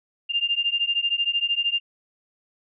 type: beating tone pair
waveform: sine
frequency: 2794 / 2807 Hz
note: F7 / F7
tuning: 0 / +8 cents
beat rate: 13 Hz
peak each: -24 dBFS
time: 0.29-1.8 s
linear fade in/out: 20 ms
effects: none